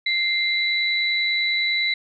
sine tone pair together, 2093 / 3955 Hz, C7 / B7, 0 / +2 cents, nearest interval major seventh, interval 1102 cents, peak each -21 / -23 dBFS, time 0.06-1.94 s, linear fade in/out 5 ms, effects none

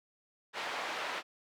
pink band-pass noise, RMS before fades -38 dBFS, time 0.53-1.23 s, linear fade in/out 50 ms, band 670 to 3100 Hz, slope 12 dB/octave, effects none

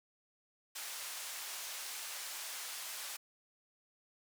white band-pass noise, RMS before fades -44 dBFS, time 0.75-3.17 s, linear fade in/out 10 ms, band 770 to 11000 Hz, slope 12 dB/octave, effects none

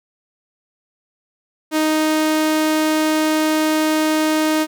sawtooth tone, 311.1 Hz, D#4, in tune, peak -11 dBFS, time 1.71-4.67 s, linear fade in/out 50 ms, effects none

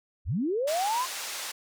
sine linear sweep, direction up, 47.39 to 1074 Hz, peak -25 dBFS, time 0.25-1.07 s, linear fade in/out 50 ms
white band-pass noise, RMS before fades -36 dBFS, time 0.67-1.52 s, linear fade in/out 10 ms, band 570 to 7900 Hz, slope 12 dB/octave
effects none

